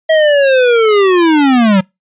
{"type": "linear sweep", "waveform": "square", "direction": "down", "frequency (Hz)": [645, 182.5], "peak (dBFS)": -7, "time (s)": [0.09, 1.81], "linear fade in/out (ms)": 10, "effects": ["noise-tail reverb RT60 0.2 s tail -26 dB re dry", "resampled to 8000 Hz"]}